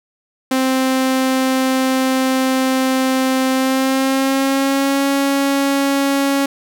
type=tone with pitch glide; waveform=sawtooth; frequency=261.6 to 277 Hz; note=C4 to C#4; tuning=0 to -1 cents; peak=-10 dBFS; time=0.51-6.46 s; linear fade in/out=5 ms; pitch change=+99 cents; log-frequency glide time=3.51-5.07 s; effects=none